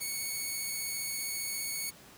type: tone with vibrato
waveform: 5% pulse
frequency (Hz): 2219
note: C#7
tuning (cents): +1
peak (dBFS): -24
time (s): 0-1.91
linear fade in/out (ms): 20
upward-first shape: triangle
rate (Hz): 15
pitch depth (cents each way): 8
effects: pink hiss -54 dBFS RMS until 2.17 s + high-pass 80 Hz 12 dB/octave